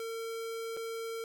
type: tone with dropouts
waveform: square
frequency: 454.7 Hz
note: A#4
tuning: 43 cents flat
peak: -37 dBFS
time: 0-1.24 s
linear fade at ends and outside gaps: 1 ms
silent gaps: 0.767-0.771 s
effects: none